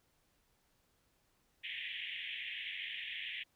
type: band-pass noise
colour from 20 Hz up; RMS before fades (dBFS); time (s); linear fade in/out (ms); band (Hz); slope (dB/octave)
white; -43; 1.63-3.44; 20; 1800 to 3400; 96
effects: pink hiss -75 dBFS RMS until 3.55 s